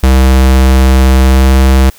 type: tone with pitch glide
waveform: square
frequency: 65.41 to 65.94 Hz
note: C2 to C2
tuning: 0 to +14 cents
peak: -4 dBFS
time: 0.03-1.9 s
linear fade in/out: 5 ms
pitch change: +14 cents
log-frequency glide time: 1.25-1.52 s
effects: white hiss -39 dBFS RMS until 1.98 s